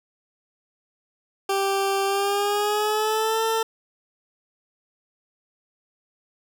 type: tone with pitch glide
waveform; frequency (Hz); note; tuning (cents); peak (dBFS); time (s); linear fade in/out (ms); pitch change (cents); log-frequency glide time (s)
20% pulse; 392 to 447.7; G4 to A4; 0 to +30; -16; 1.49-3.63; 5; +230; 2.05-3.42
effects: none